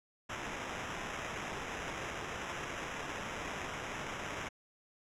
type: noise with sample-and-hold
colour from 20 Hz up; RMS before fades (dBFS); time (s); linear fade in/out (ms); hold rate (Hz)
white; -41; 0.29-4.49; 10; 4410
effects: low-pass 7000 Hz 12 dB/octave